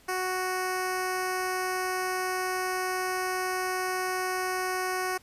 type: tone with notch filter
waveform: 10% pulse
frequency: 370 Hz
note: F#4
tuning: in tune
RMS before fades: -30 dBFS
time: 0.08-5.18 s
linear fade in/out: 10 ms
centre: 3400 Hz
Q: 1.5
effects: pink hiss -58 dBFS RMS until 5.22 s + resampled to 32000 Hz